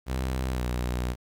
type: tone with pitch glide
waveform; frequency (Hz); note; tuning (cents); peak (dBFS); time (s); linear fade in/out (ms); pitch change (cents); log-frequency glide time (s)
sawtooth; 64.5 to 61.34; C2 to B1; -24 to -11; -23; 0.06-1.16; 50; -87; 0.48-0.63
effects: 10-bit